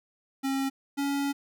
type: tone pair in turn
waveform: square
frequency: 270.5 / 280.7 Hz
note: C#4 / C#4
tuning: -42 / +22 cents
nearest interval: minor second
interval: 64 cents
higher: second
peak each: -27 dBFS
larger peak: neither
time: 0.43-0.7 / 0.97-1.33 s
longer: second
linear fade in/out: 20 ms
effects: none